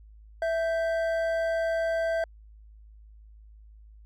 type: tone pair together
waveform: triangle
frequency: 659.4 / 1561 Hz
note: E5 / G6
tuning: 0 / -8 cents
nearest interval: octave + minor third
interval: 1492 cents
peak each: -23 / -33 dBFS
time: 0.42-2.24 s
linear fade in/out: 2 ms
effects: added 53 Hz sine -48 dBFS peak until 4.05 s